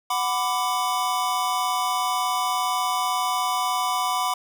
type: chord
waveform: square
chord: B minor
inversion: second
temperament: equal with one note detuned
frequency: 740 / 998.1 / 1174.7 Hz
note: F#5 / B5 / D6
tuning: 0 / +18 / 0 cents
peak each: -28 / -26 / -28 dBFS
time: 0.1-4.34 s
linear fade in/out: 5 ms
effects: none